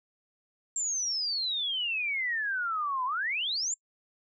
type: exponential two-way sweep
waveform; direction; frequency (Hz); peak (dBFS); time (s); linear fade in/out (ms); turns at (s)
sine; down then up; 7470 to 987.8 to 7470; -28; 0.76-3.74; 2; 3.05
effects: noise-tail reverb RT60 0.1 s tail -26 dB re dry